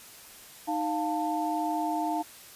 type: tone cluster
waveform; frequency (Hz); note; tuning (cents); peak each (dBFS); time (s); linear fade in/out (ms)
sine; 310.8 / 702 / 889; D#4 / F5 / A5; -2 / +9 / +18; -31; 0.67-2.23; 20
effects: white hiss -49 dBFS RMS until 2.55 s + resampled to 32000 Hz